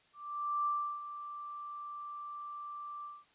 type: tone with ADSR envelope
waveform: sine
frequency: 1174.7 Hz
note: D6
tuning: in tune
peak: -29 dBFS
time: 0.13-3.25 s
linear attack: 530 ms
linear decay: 340 ms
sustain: -12 dB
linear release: 210 ms
effects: white hiss -67 dBFS RMS until 3.34 s + resampled to 8000 Hz